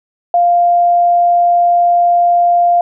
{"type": "tone", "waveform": "sine", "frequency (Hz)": 698, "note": "F5", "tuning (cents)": -1, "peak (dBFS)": -7, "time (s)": [0.34, 2.81], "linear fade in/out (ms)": 2, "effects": []}